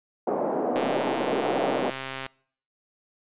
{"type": "band-pass noise", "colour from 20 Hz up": "white", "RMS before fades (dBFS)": -26, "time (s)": [0.27, 1.9], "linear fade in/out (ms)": 5, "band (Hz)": [240, 730], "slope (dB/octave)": 24}
{"type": "click train", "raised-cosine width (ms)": 0.3, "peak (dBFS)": -17, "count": 201, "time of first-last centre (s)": [0.76, 2.264], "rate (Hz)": 133}
{"effects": ["noise-tail reverb RT60 0.6 s tail -25 dB re dry", "resampled to 8000 Hz"]}